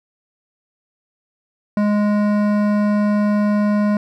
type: tone with hard clipping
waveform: sine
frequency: 207.7 Hz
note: G#3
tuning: in tune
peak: -16 dBFS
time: 1.77-3.97 s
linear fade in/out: 2 ms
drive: 14 dB
effects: none